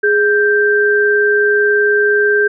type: tone pair together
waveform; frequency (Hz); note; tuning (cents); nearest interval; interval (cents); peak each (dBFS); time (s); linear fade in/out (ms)
sine; 415.3 / 1570.4; G#4 / G6; 0 / +3; octave + major seventh; 2303; -12 / -12; 0.03-2.48; 10
effects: none